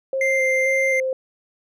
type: tone with vibrato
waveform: sine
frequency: 528 Hz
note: C5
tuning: 16 cents sharp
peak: -20 dBFS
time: 0.13-1.13 s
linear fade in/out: 2 ms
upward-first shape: square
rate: 1.9 Hz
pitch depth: 18 cents each way
type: tone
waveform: triangle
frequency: 2093 Hz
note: C7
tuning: in tune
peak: -17 dBFS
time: 0.21-1 s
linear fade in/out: 2 ms
effects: none